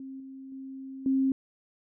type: tone with level steps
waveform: sine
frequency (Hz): 266.9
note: C4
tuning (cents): +35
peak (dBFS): -38 / -41 / -38 / -22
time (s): 0-1.32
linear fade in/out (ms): 2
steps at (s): 0.2 / 0.52 / 1.06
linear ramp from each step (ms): 2
effects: none